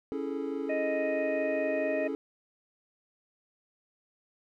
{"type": "chord", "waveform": "triangle", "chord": "A major seventh", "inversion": "first", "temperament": "equal", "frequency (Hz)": [277.2, 329.6, 415.3, 440], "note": ["C#4", "E4", "G#4", "A4"], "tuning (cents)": [0, 0, 0, 0], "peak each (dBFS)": [-33, -37, -36, -35], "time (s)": [0.12, 2.15], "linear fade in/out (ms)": 0}
{"type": "harmonic tone", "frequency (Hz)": 622.3, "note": "D#5", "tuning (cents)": 0, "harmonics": [1, 3, 4], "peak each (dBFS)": [-29, -39, -41], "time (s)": [0.69, 2.08], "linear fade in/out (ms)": 10}
{"effects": []}